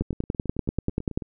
two click trains, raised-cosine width 3 ms, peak -22 / -11 dBFS, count 12 / 13, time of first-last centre 0.02-1.222 / 0.01-1.175 s, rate 9.15 / 10.3 Hz, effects none

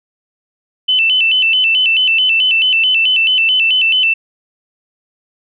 sine tone with vibrato, 2842 Hz, F7, 30 cents sharp, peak -9 dBFS, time 0.88-4.14 s, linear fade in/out 10 ms, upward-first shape square, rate 4.6 Hz, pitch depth 110 cents each way, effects none

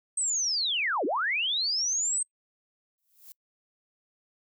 sine linear two-way sweep, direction down then up, 8372 to 256.5 to 8372 Hz, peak -25 dBFS, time 0.17-2.23 s, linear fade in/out 5 ms, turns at 1.05 s
violet noise with exponential growth, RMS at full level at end -44 dBFS, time 2.98-3.32 s, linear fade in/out 0 ms, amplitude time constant 73 ms
effects noise-tail reverb RT60 0.1 s tail -26 dB re dry

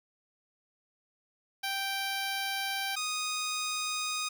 10% pulse tone pair in turn, 783 / 1242.9 Hz, G5 / D#6, -2 / -2 cents, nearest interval minor sixth, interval 800 cents, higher second, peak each -23 dBFS, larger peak neither, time 1.63-2.96 / 2.96-4.29 s, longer neither, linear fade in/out 10 ms, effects none

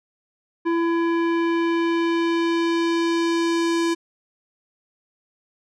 square tone with low-pass filter sweep, 335.4 Hz, E4, 30 cents sharp, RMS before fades -21 dBFS, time 0.65-3.95 s, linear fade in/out 20 ms, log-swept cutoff 1600 to 7300 Hz, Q 0.98, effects none

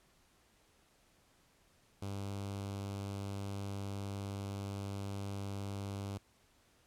sawtooth tone with notch filter, 99.4 Hz, G2, 25 cents sharp, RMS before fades -41 dBFS, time 2.02-6.18 s, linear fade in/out 5 ms, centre 1800 Hz, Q 1.7, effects pink hiss -69 dBFS RMS until 6.86 s + low-pass 12000 Hz 12 dB/octave

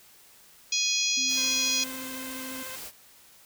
harmonic tone, 830.6 Hz, G#5, in tune, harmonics 3 / 4 / 5 / 6 / 7 / 8, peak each -31 / -31 / -31 / -31 / -31 / -31 dBFS, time 0.72-1.84 s, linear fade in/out 5 ms
sine tone, 261.6 Hz, C4, in tune, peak -39 dBFS, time 1.17-2.63 s, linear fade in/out 5 ms
white noise, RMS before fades -40 dBFS, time 1.27-2.92 s, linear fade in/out 50 ms
10% pulse tone with vibrato, 520 Hz, C5, 11 cents flat, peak -32 dBFS, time 1.37-2.76 s, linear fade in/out 5 ms, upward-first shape sine, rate 14 Hz, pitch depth 19 cents each way
effects white hiss -55 dBFS RMS until 3.45 s

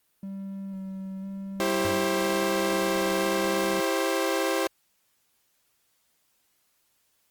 triangle tone with vibrato, 193.2 Hz, G3, 25 cents flat, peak -31 dBFS, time 0.23-3.8 s, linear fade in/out 2 ms, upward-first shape square, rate 1 Hz, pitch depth 15 cents each way
sawtooth chord, C major, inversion first, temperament equal with one note detuned, 329.6 / 392 / 530.9 Hz, E4 / G4 / C5, 0 / 0 / +25 cents, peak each -25 / -25 / -24 dBFS, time 1.6-4.67 s, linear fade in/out 0 ms
25% pulse tone with exponential decay, 98 Hz, G2, in tune, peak -25 dBFS, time 1.85-2.29 s, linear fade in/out 0 ms, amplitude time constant 95 ms
effects white hiss -70 dBFS RMS until 7.3 s + Opus 32 kbps

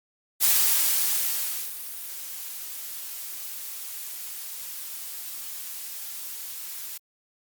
blue noise with ADSR envelope, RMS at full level -19 dBFS, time 0.4-6.98 s, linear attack 37 ms, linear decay 1300 ms, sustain -17 dB, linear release 10 ms, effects Opus 48 kbps

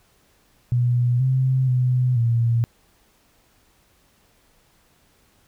sine tone with pitch steps, 122 / 130.7 / 126 / 116.8 Hz, B2 / C3 / B2 / A#2, -21 / -1 / +35 / +4 cents, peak -16 dBFS, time 0.72-2.64 s, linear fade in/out 0 ms, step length 480 ms, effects pink hiss -60 dBFS RMS until 5.47 s

